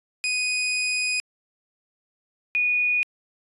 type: tone pair in turn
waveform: sawtooth / sine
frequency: 2489 / 2463 Hz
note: D#7 / D#7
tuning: 0 / -18 cents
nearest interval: unison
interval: 18 cents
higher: first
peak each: -19 dBFS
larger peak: neither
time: 0.24-1.2 / 2.55-3.03 s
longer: first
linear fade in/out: 0 ms
effects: resampled to 24000 Hz